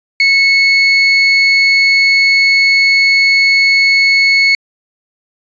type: tone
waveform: 35% pulse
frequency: 2200 Hz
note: C#7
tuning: 14 cents flat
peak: -5 dBFS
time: 0.2-4.55 s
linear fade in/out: 2 ms
effects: resampled to 16000 Hz